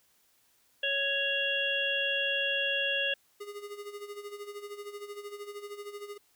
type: harmonic tone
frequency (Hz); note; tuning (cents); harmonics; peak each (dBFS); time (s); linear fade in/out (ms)
554.4; C#5; 0; 1 / 3 / 5 / 6; -35 / -33 / -31 / -33; 0.83-3.14; 5
type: tone with tremolo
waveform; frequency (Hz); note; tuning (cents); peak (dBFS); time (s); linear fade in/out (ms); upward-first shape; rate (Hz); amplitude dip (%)
square; 410; G#4; -22; -38; 3.4-6.18; 10; sine; 13; 70
effects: white hiss -68 dBFS RMS until 6.35 s